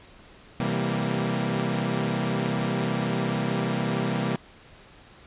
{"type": "chord", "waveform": "sawtooth", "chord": "C dominant seventh", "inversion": "none", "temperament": "equal with one note detuned", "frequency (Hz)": [129.83, 164.81, 196, 233.1], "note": ["C3", "E3", "G3", "Bb3"], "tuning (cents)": [-13, 0, 0, 0], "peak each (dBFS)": -26, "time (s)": [0.6, 4.36], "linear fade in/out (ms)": 0, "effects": ["pink hiss -51 dBFS RMS until 5.26 s", "resampled to 8000 Hz"]}